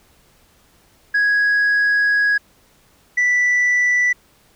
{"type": "tone pair in turn", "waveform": "sine", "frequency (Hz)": [1661.2, 1971], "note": ["G#6", "B6"], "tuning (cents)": [0, -4], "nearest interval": "minor third", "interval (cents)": 296, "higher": "second", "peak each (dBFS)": -11, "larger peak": "neither", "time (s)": [[1.14, 2.38], [3.17, 4.13]], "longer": "first", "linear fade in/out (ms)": 10, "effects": ["tanh soft clip ceiling -12 dBFS", "pink hiss -55 dBFS RMS until 4.55 s"]}